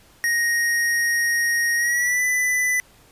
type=tone with pitch glide; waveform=square; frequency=1872 to 1994.8 Hz; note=A#6 to B6; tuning=+7 to +17 cents; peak=-19 dBFS; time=0.24-2.8 s; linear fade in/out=0 ms; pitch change=+110 cents; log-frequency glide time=1.76-2.23 s; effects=pink hiss -53 dBFS RMS until 3.11 s + resampled to 32000 Hz